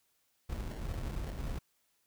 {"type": "noise with sample-and-hold", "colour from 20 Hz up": "brown", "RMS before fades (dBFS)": -38, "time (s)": [0.49, 1.59], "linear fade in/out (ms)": 10, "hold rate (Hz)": 1225, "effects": ["white hiss -75 dBFS RMS until 2.06 s"]}